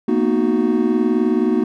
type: chord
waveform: triangle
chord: B major seventh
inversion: third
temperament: equal with one note detuned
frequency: 227.6 / 246.9 / 311.1 / 370 Hz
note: A#3 / B3 / D#4 / F#4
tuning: -41 / 0 / 0 / 0 cents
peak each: -18 dBFS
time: 0.08-1.64 s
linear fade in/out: 5 ms
effects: none